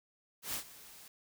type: noise with ADSR envelope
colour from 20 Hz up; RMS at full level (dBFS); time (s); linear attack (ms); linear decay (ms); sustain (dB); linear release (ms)
white; -36; 0.42-1.08; 120; 93; -18; 3
effects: none